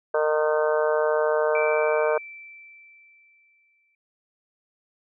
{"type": "harmonic tone", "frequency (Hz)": 153.2, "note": "D#3", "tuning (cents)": -27, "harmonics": [3, 4, 5, 6, 7, 8, 9, 10], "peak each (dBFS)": [-23, -23, -37, -31, -34, -33, -40, -32], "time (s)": [0.14, 2.18], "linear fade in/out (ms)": 5}
{"type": "tone with exponential decay", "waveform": "sine", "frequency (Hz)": 2332, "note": "D7", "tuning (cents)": -13, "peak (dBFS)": -26, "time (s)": [1.55, 3.95], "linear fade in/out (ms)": 2, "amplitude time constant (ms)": 520}
{"effects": []}